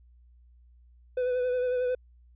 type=tone with vibrato; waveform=triangle; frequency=500 Hz; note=B4; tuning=21 cents sharp; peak=-23 dBFS; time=1.17-1.95 s; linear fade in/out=5 ms; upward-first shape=sine; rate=11 Hz; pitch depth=27 cents each way; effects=added 60 Hz sine -54 dBFS peak until 2.35 s + resampled to 8000 Hz